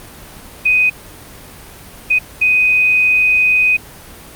sine tone bursts at uneven times, 2500 Hz, D#7, 8 cents sharp, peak -9 dBFS, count 3, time 0.65-0.9 / 2.1-2.19 / 2.41-3.77 s, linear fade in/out 10 ms, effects pink hiss -36 dBFS RMS until 4.35 s + Opus 32 kbps

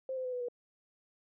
sine tone with pitch steps, 525 / 514.8 / 504.8 / 495 / 485.3 Hz, C5 / C5 / B4 / B4 / B4, +6 / -28 / +38 / +4 / -30 cents, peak -34 dBFS, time 0.09-0.485 s, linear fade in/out 2 ms, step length 79 ms, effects none

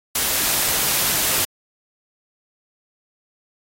white noise, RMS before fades -20 dBFS, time 0.15-1.45 s, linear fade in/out 5 ms, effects AAC 48 kbps

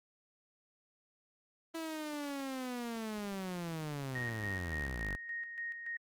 sawtooth linear sweep, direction down, 330 to 43.65 Hz, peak -34 dBFS, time 1.74-5.16 s, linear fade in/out 10 ms
sine tone with tremolo, 1864.7 Hz, A#6, in tune, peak -37 dBFS, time 4.15-5.97 s, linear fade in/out 5 ms, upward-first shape square, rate 3.5 Hz, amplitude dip 50%
effects Opus 24 kbps

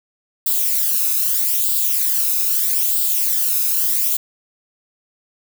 violet noise with flanger, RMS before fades -18 dBFS, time 0.46-4.17 s, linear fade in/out 5 ms, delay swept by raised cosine 0.24 to 0.79 ms, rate 0.79 Hz, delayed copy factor +0.6, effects none

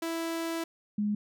sawtooth / sine tone pair in turn, 330.3 / 208.1 Hz, E4 / G#3, +4 / +4 cents, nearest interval minor sixth, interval 800 cents, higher first, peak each -27 / -26 dBFS, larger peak second, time 0.02-0.64 / 0.98-1.15 s, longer first, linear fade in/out 5 ms, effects none

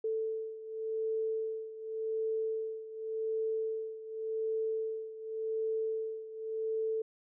sine beating tone pair, 441.7 / 442.58 Hz, A4 / A4, +7 / +10 cents, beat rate 0.88 Hz, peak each -34 / -38 dBFS, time 0.04-7.02 s, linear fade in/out 5 ms, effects none

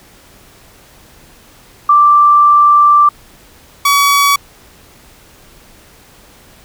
sine / sawtooth tone pair in turn, 1174.7 / 1134.1 Hz, D6 / C#6, 0 / +39 cents, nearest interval minor second, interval 61 cents, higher first, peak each -4 dBFS, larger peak neither, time 1.89-3.09 / 3.85-4.36 s, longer first, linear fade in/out 5 ms, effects pink hiss -43 dBFS RMS until 6.64 s

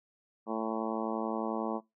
harmonic tone, 111.3 Hz, A2, 20 cents sharp, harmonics 2 / 3 / 4 / 5 / 6 / 7 / 8 / 9 / 10, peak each -36 / -38 / -39 / -40 / -41 / -41 / -42 / -43 / -43 dBFS, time 0.46-1.81 s, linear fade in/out 50 ms, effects noise-tail reverb RT60 0.2 s tail -22 dB re dry

